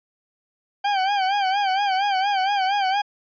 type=tone with vibrato; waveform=40% pulse; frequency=784 Hz; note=G5; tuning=in tune; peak=-18 dBFS; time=0.84-3.02 s; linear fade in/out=10 ms; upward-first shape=sine; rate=4.3 Hz; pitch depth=86 cents each way; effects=resampled to 11025 Hz